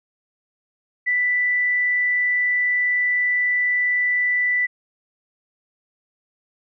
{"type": "tone", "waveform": "sine", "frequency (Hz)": 1979, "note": "B6", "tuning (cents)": 3, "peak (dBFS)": -17, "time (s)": [1.06, 4.67], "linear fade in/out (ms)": 20, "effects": []}